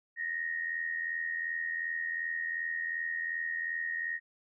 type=tone with amplitude modulation; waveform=sine; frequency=1864.7 Hz; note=A#6; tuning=in tune; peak=-29 dBFS; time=0.16-4.2 s; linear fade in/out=50 ms; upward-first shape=sine; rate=82.7 Hz; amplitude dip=65%; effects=none